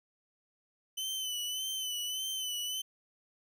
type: tone with vibrato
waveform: sawtooth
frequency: 3027 Hz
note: F#7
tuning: 39 cents sharp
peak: -31 dBFS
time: 0.97-2.82 s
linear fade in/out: 10 ms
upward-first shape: sine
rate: 1.7 Hz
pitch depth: 49 cents each way
effects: none